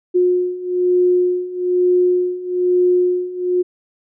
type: beating tone pair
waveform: sine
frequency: 359.4 / 360.5 Hz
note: F4 / F#4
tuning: +50 / -45 cents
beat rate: 1.1 Hz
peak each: -18 / -15 dBFS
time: 0.14-3.63 s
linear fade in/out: 20 ms
effects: none